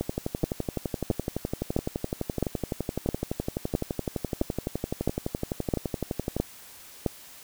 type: two click trains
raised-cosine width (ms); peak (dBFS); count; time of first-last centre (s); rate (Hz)
2; -14 / -10; 76 / 11; 0.01-6.366 / 0.44-7.063; 11.8 / 1.51
effects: white hiss -48 dBFS RMS until 7.43 s